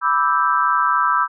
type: chord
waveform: sine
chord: E minor seventh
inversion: second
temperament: equal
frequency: 987.8 / 1174.7 / 1318.5 / 1568 Hz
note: B5 / D6 / E6 / G6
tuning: 0 / 0 / 0 / 0 cents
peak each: -20 / -20 / -18 / -23 dBFS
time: 0.01-1.28 s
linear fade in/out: 50 ms
effects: none